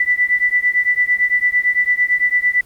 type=beating tone pair; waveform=sine; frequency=1974 / 1982.9 Hz; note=B6 / B6; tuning=-1 / +6 cents; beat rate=8.9 Hz; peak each=-16 dBFS; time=0-2.61 s; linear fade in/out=5 ms; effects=pink hiss -48 dBFS RMS until 2.65 s + Opus 32 kbps